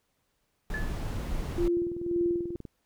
brown noise, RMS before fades -32 dBFS, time 0.7-1.68 s, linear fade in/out 2 ms
sine tone with exponential decay, 1725 Hz, A6, 35 cents flat, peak -30 dBFS, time 0.74-1.01 s, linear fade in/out 2 ms, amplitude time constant 58 ms
sine tone with tremolo, 345.9 Hz, F4, 17 cents flat, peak -23 dBFS, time 1.58-2.56 s, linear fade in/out 0 ms, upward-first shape sine, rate 1.9 Hz, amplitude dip 70%
click train, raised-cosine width 3 ms, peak -28 dBFS, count 19, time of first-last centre 1.77-2.652 s, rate 20.4 Hz
effects pink hiss -75 dBFS RMS until 2.85 s

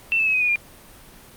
sine tone with pitch steps, 2679 / 2622 / 2567 / 2513 / 2459 / 2407 Hz, E7 / E7 / E7 / D#7 / D#7 / D7, +27 / -10 / -47 / +17 / -21 / +42 cents, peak -17 dBFS, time 0.12-0.558 s, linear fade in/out 0 ms, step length 73 ms, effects pink hiss -46 dBFS RMS until 1.36 s + Opus 32 kbps

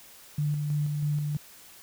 sine tone with tremolo, 148 Hz, D3, 14 cents sharp, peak -24 dBFS, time 0.38-1.37 s, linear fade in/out 5 ms, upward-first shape square, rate 3.1 Hz, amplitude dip 30%, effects white hiss -51 dBFS RMS until 1.82 s

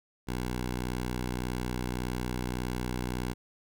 10% pulse tone, 61.74 Hz, B1, in tune, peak -23 dBFS, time 0.27-3.34 s, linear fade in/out 20 ms, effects none

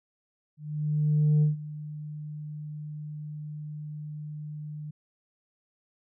sine tone with ADSR envelope, 150.7 Hz, D3, 45 cents sharp, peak -16 dBFS, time 0.57-4.91 s, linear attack 850 ms, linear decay 140 ms, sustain -19 dB, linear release 8 ms, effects tanh soft clip ceiling -17 dBFS

